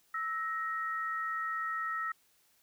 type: tone pair together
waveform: sine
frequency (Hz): 1312 / 1875.9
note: E6 / A#6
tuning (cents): -9 / +10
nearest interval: tritone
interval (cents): 619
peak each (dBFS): -34 / -37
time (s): 0.14-2.12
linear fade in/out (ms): 5
effects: white hiss -69 dBFS RMS until 2.62 s